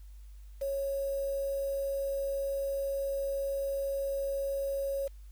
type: tone with quantisation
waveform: sine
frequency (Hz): 551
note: C#5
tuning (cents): -11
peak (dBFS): -30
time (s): 0.61-5.08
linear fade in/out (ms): 10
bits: 8
effects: added 50 Hz sine -46 dBFS peak until 5.31 s + white hiss -68 dBFS RMS until 5.31 s

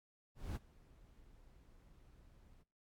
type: noise with ADSR envelope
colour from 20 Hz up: brown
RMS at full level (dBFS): -40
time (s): 0.35-2.64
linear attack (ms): 210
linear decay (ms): 18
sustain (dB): -23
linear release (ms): 30
effects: noise-tail reverb RT60 0.5 s tail -24 dB re dry + AAC 64 kbps

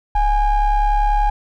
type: ring-modulated tone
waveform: triangle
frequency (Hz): 397.9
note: G4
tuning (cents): +26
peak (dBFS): -8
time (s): 0.15-1.3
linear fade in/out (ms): 5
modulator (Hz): 433
effects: none

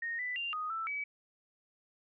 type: tone with pitch steps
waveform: sine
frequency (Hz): 1855 / 1988 / 2785 / 1245 / 1326 / 2283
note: A#6 / B6 / F7 / D#6 / E6 / D7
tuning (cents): -9 / +11 / -5 / +1 / +10 / -50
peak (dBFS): -34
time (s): 0.02-1.04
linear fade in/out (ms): 5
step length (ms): 170
effects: none

